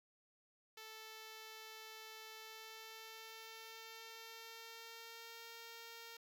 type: tone with pitch glide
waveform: 5% pulse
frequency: 440 to 460.5 Hz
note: A4 to A#4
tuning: 0 to -21 cents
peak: -40 dBFS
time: 0.77-6.17 s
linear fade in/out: 5 ms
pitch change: +79 cents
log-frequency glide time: 2.37-5.46 s
effects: none